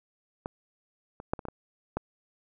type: clicks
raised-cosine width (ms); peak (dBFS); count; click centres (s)
1; -19 / -27 / -12 / -25 / -23 / -22 / -15; 7; 0.459 / 1.201 / 1.335 / 1.392 / 1.453 / 1.485 / 1.97
effects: none